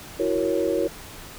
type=chord; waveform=sine; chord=F# dominant seventh; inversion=third; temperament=equal; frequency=329.6 / 370 / 466.2 / 554.4 Hz; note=E4 / F#4 / A#4 / C#5; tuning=0 / 0 / 0 / 0 cents; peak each=-26 dBFS; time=0.19-0.88 s; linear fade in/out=10 ms; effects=pink hiss -41 dBFS RMS until 1.38 s